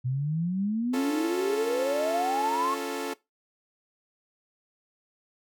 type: exponential sweep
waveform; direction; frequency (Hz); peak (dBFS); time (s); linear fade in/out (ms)
sine; up; 123.47 to 1108.7; -25; 0.04-2.75; 20
type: chord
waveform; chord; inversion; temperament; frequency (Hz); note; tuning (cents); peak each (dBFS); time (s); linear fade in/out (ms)
sawtooth; Db augmented; none; equal; 277.2 / 349.2 / 440; Db4 / F4 / A4; 0 / 0 / 0; -31 / -33 / -29; 0.93-3.14; 10
effects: noise-tail reverb RT60 0.2 s tail -20 dB re dry